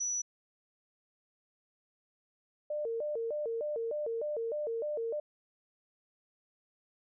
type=tone; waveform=sine; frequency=5910 Hz; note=F#8; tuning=3 cents flat; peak=-31 dBFS; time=0-0.22 s; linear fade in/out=10 ms
type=tone with vibrato; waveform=sine; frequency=523.3 Hz; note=C5; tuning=in tune; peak=-32 dBFS; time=2.7-5.2 s; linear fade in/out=5 ms; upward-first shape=square; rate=3.3 Hz; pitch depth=230 cents each way
effects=none